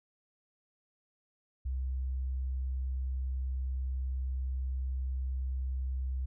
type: tone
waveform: sine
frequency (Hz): 64.9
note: C2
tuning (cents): -13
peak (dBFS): -31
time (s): 1.65-6.26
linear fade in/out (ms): 10
effects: none